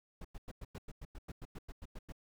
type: noise bursts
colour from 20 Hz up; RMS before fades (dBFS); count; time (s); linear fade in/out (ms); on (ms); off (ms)
brown; -45; 15; 0.21-2.123; 5; 37; 97
effects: none